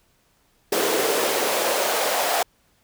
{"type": "noise with high-pass filter sweep", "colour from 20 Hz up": "pink", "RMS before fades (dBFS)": -22, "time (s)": [0.72, 2.43], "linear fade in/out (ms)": 5, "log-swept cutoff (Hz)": [380, 680], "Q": 2.8, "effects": ["pink hiss -63 dBFS RMS until 2.83 s"]}